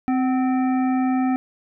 harmonic tone with a mistuned harmonic, 260 Hz, C4, 11 cents flat, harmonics 1 / 3 / 5 / 7 / 9, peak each -18 / -26 / -35 / -39 / -40 dBFS, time 0.08-1.36 s, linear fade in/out 0 ms, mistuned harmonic 3, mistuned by -53 cents, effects none

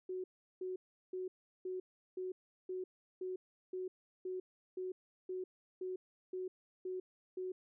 sine tone bursts, 370 Hz, F#4, in tune, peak -38 dBFS, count 15, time 0.09-7.52 s, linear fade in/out 5 ms, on 150 ms, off 370 ms, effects none

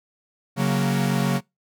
45% pulse chord, F# major, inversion second, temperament equal, 138.59 / 185 / 233.1 Hz, C#3 / F#3 / A#3, 0 / 0 / 0 cents, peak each -23 / -23 / -26 dBFS, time 0.56-1.41 s, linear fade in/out 50 ms, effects noise-tail reverb RT60 0.2 s tail -25 dB re dry

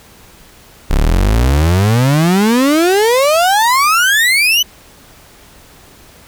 35% pulse exponential sweep, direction up, 32.43 to 3045 Hz, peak -7 dBFS, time 0.9-4.63 s, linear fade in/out 10 ms, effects pink hiss -42 dBFS RMS until 6.27 s

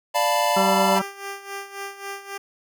square chord, B half-diminished seventh, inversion first, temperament equal, 587.3 / 698.5 / 880 / 987.8 Hz, D5 / F5 / A5 / B5, 0 / 0 / 0 / 0 cents, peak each -25 dBFS, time 0.14-1 s, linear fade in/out 20 ms
harmonic tone, 192.7 Hz, G3, 29 cents flat, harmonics 1 / 2 / 3 / 4 / 5 / 6 / 7, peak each -24 / -27 / -29 / -32 / -28 / -34 / -28 dBFS, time 0.56-1.02 s, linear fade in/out 10 ms
10% pulse tone with tremolo, 396.5 Hz, G4, 20 cents sharp, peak -21 dBFS, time 0.95-2.38 s, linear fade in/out 10 ms, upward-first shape sine, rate 3.7 Hz, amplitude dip 75%
effects none

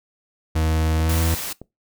40% pulse tone with pitch glide, 79.5 to 81.97 Hz, D#2 to E2, +38 to -9 cents, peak -17 dBFS, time 0.55-1.35 s, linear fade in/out 10 ms, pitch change +53 cents, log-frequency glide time 0.97-1.23 s
clicks, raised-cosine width 2 ms, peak -23 dBFS, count 2, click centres 1 / 1.616 s
white noise, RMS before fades -29 dBFS, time 1.09-1.53 s, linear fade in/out 5 ms
effects noise-tail reverb RT60 0.2 s tail -21 dB re dry

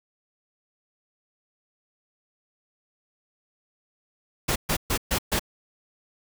pink noise bursts, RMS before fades -24 dBFS, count 5, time 4.48-5.395 s, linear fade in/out 10 ms, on 79 ms, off 130 ms, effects none

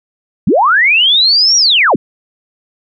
sine linear two-way sweep, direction up then down, 131.2 to 5760 to 131.2 Hz, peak -6 dBFS, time 0.47-1.96 s, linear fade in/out 5 ms, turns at 1.57 s, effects none

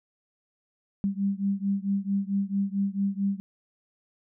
sine beating tone pair, 196 / 200.5 Hz, G3 / G3, 0 / +39 cents, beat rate 4.5 Hz, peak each -27 / -28 dBFS, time 1.04-3.4 s, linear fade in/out 0 ms, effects none

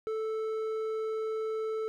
sine tone with hard clipping, 439.2 Hz, A4, 3 cents flat, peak -32 dBFS, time 0.07-1.88 s, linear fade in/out 0 ms, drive 6 dB, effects none

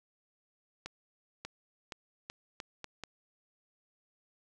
accelerating click train, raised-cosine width 0.2 ms, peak -23 dBFS, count 7, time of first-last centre 0.86-3.037 s, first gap 590 ms, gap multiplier 0.8, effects none

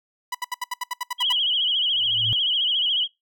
sawtooth tone bursts, 987.8 Hz, B5, in tune, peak -21 dBFS, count 11, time 0.32-1.327 s, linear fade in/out 5 ms, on 27 ms, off 71 ms
sine tone with vibrato, 3100 Hz, G7, 20 cents flat, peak -19 dBFS, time 1.18-3.08 s, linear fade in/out 50 ms, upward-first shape sine, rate 14 Hz, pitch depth 110 cents each way
sine tone with exponential growth, 111.2 Hz, A2, 19 cents sharp, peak -24 dBFS, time 1.87-2.33 s, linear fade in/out 0 ms, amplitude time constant 100 ms
effects noise-tail reverb RT60 0.2 s tail -25 dB re dry

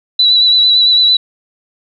sine tone with vibrato, 3951 Hz, B7, in tune, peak -6 dBFS, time 0.19-1.17 s, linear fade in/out 5 ms, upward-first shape sine, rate 8.9 Hz, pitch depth 28 cents each way, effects none

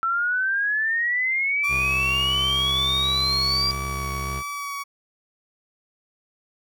sine exponential sweep, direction up, 1331 to 4788 Hz, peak -20 dBFS, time 0.03-3.71 s, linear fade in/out 0 ms
30% pulse tone with vibrato, 1138 Hz, C#6, 45 cents sharp, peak -26 dBFS, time 1.63-4.84 s, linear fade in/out 20 ms, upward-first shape sine, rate 1.5 Hz, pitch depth 17 cents each way
25% pulse tone with pitch glide, 66 to 66.92 Hz, C2 to C2, +16 to +40 cents, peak -25 dBFS, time 1.68-4.43 s, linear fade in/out 50 ms, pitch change +24 cents, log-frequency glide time 1.9-4.18 s
effects none

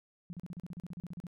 sine tone bursts, 174.61 Hz, F3, in tune, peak -39 dBFS, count 15, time 0.3-1.268 s, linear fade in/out 0 ms, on 30 ms, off 37 ms, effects none

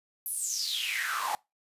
pink noise with high-pass filter sweep, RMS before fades -32 dBFS, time 0.26-1.35 s, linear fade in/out 0 ms, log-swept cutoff 12000 to 780 Hz, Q 9.2, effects noise-tail reverb RT60 0.2 s tail -23 dB re dry + resampled to 32000 Hz

